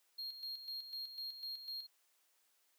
triangle tone with tremolo, 4240 Hz, C8, 22 cents sharp, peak -40 dBFS, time 0.18-1.87 s, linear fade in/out 10 ms, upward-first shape square, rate 4 Hz, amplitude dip 60%, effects white hiss -75 dBFS RMS until 2.78 s + high-pass 400 Hz 12 dB/octave

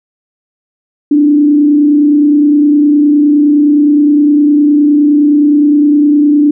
sine tone with frequency modulation, 293.7 Hz, D4, in tune, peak -4 dBFS, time 1.11-6.51 s, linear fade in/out 5 ms, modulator 29.7 Hz, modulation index 0.41, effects none

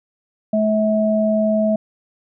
sine tone pair together, 215.1 / 646 Hz, A3 / E5, -39 / -35 cents, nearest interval octave + perfect fifth, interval 1904 cents, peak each -17 dBFS, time 0.53-1.76 s, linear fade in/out 5 ms, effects none

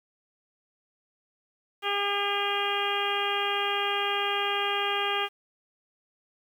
harmonic tone, 403.9 Hz, G#4, 48 cents flat, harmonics 1 / 2 / 3 / 4 / 5 / 6 / 7 / 8, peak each -33 / -32 / -32 / -35 / -37 / -35 / -33 / -34 dBFS, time 1.82-5.29 s, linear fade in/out 50 ms, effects 9-bit

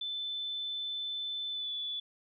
sine tone with pitch glide, 3520 to 3456 Hz, A7 to A7, 0 to -32 cents, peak -34 dBFS, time 0.01-2 s, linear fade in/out 5 ms, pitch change -32 cents, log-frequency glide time 1.51-1.71 s, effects none

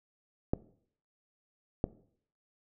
clicks, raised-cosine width 2 ms, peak -14 dBFS, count 2, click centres 0.535 / 1.841 s, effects noise-tail reverb RT60 0.6 s tail -19 dB re dry

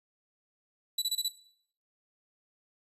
sawtooth tone bursts, 3951 Hz, B7, in tune, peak -24 dBFS, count 5, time 0.98-1.284 s, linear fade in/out 5 ms, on 40 ms, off 26 ms, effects noise-tail reverb RT60 0.6 s tail -17 dB re dry + resampled to 32000 Hz

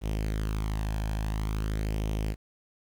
sawtooth tone with flanger, 53 Hz, G#1, 36 cents sharp, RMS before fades -30 dBFS, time 0.01-2.36 s, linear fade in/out 50 ms, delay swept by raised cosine 0.33 to 1.22 ms, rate 0.48 Hz, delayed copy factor +0.55, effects 10-bit

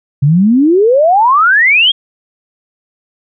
sine exponential sweep, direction up, 133.7 to 3321 Hz, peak -5 dBFS, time 0.22-1.92 s, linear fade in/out 10 ms, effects none

